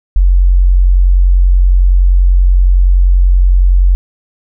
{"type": "tone", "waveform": "sine", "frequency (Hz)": 45.28, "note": "F#1", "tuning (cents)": -37, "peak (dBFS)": -4, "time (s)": [0.16, 3.95], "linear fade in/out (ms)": 0, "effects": []}